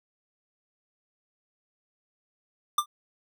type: tone with exponential decay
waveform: square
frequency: 1189 Hz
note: D6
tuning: 21 cents sharp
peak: -18 dBFS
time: 2.78-2.86 s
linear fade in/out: 5 ms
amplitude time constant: 17 ms
effects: none